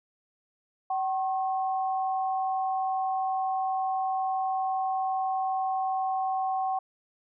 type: tone pair together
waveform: sine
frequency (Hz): 761.3 / 1081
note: F#5 / C#6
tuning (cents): +49 / -44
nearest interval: tritone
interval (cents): 607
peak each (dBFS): -26 / -35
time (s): 0.9-6.79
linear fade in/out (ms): 5
effects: none